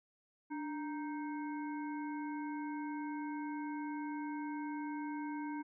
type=harmonic tone with a mistuned harmonic; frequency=311.1 Hz; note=D#4; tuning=in tune; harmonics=1 / 3 / 5 / 7; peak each=-39 / -45 / -52 / -55 dBFS; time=0.5-5.63 s; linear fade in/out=20 ms; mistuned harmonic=1; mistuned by=-91 cents; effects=none